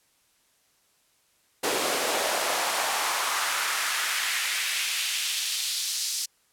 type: noise with high-pass filter sweep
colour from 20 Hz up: pink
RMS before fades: -27 dBFS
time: 1.63-6.26 s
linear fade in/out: 10 ms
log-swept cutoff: 410 to 5200 Hz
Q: 1.5
effects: white hiss -66 dBFS RMS until 6.52 s + low-pass 12000 Hz 12 dB/octave